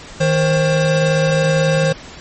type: tone pair together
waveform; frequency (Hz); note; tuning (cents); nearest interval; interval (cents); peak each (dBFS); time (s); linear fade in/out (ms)
square; 157.77 / 532; D#3 / C5; +24 / +29; octave + major sixth; 2105; -16; 0.2-1.93; 10
effects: pink hiss -36 dBFS RMS until 2.2 s + MP3 32 kbps